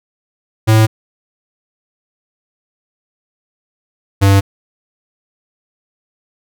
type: tone pair in turn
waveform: square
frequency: 110 / 98.36 Hz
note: A2 / G2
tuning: 0 / +6 cents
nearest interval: major second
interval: 194 cents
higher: first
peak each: -7 dBFS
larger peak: neither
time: 0.67-0.87 / 4.21-4.41 s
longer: neither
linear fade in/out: 20 ms
effects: none